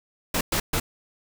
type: noise bursts at uneven times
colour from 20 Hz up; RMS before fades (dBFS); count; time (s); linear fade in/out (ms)
pink; -24; 3; 0.34-0.41 / 0.52-0.6 / 0.73-0.8; 5
effects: none